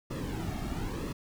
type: noise with flanger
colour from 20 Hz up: brown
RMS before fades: -35 dBFS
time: 0.1-1.13 s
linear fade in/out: 10 ms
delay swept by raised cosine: 1.3 to 2.04 ms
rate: 1 Hz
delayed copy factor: -0.7
effects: none